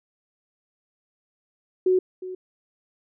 sine tone with echo, 370 Hz, F#4, in tune, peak -16 dBFS, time 1.86-1.99 s, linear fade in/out 5 ms, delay 360 ms, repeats 1, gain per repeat -15 dB, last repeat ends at 2.35 s, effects none

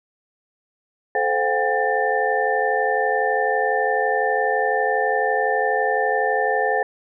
sine tone cluster, 433.3 / 519 / 725 / 797 / 1783 Hz, A4 / C5 / F#5 / G5 / A6, -27 / -14 / -35 / +28 / +22 cents, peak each -24 dBFS, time 1.15-6.83 s, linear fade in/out 2 ms, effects none

